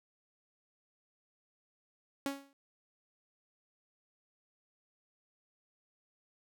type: tone with exponential decay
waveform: sawtooth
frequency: 277.2 Hz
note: C#4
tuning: in tune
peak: -27 dBFS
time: 2.26-2.53 s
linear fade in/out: 1 ms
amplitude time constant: 58 ms
effects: none